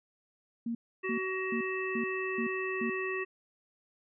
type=tone bursts; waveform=sine; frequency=232.8 Hz; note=A#3; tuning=2 cents flat; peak=-31 dBFS; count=6; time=0.66-2.9 s; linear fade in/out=5 ms; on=90 ms; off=340 ms
type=harmonic tone; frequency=376.7 Hz; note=F#4; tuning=31 cents sharp; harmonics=1 / 3 / 5 / 7; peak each=-34 / -41 / -37 / -39 dBFS; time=1.03-3.25 s; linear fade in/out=20 ms
effects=none